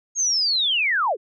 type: linear sweep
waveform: sine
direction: down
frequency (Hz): 6610 to 344.7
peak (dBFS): -18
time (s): 0.15-1.17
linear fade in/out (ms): 50
effects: none